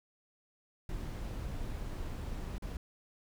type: noise with dropouts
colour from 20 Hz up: brown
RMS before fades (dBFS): -39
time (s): 0.89-2.77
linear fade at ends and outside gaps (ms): 2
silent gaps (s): 2.582-2.622
effects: none